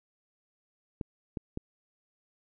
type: clicks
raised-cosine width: 3 ms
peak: -21 dBFS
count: 3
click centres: 1.012 / 1.372 / 1.574 s
effects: none